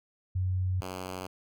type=tone pair in turn; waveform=sine / 5% pulse; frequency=92.5 / 92.5 Hz; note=F#2 / F#2; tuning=0 / 0 cents; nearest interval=unison; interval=0 cents; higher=neither; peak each=-26 / -25 dBFS; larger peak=second; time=0.35-0.81 / 0.81-1.27 s; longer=neither; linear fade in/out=10 ms; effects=none